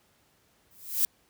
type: noise with exponential growth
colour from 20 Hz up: violet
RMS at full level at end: -21 dBFS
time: 0.71-1.05 s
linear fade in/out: 0 ms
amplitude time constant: 72 ms
effects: pink hiss -66 dBFS RMS until 1.29 s + high-pass 60 Hz 12 dB/octave